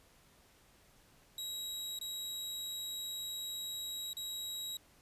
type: tone with dropouts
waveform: sawtooth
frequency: 3841 Hz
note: B7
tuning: 49 cents flat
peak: -36 dBFS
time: 1.38-4.77 s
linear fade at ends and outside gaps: 2 ms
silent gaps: 1.989-2.012 / 4.132-4.168 s
effects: pink hiss -65 dBFS RMS until 5.01 s + resampled to 32000 Hz